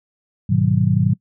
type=chord; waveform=sine; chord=G# minor seventh; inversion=none; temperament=just; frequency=103.83 / 124.59 / 155.74 / 186.89 Hz; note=G#2 / B2 / D#3 / F#3; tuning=0 / +16 / +2 / +18 cents; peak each=-19 dBFS; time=0.49-1.14 s; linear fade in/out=10 ms; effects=noise-tail reverb RT60 0.1 s tail -22 dB re dry